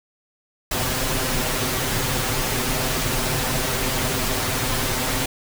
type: noise with comb filter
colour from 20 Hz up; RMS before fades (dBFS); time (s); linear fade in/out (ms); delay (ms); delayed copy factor
pink; -23; 0.71-5.26; 5; 7.8; +0.7
effects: none